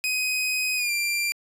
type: tone with pitch glide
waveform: sawtooth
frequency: 2511 to 2370 Hz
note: D#7 to D7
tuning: +15 to +15 cents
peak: -20 dBFS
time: 0.04-1.32 s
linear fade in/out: 0 ms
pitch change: -100 cents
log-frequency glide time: 0.76-0.91 s
effects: resampled to 32000 Hz